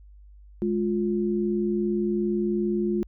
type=tone pair together; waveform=sine; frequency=209.1 / 351.7 Hz; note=G#3 / F4; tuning=+12 / +12 cents; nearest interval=major sixth; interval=900 cents; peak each=-25 / -25 dBFS; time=0.62-3.03 s; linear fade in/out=0 ms; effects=added 50 Hz sine -46 dBFS peak until 3.07 s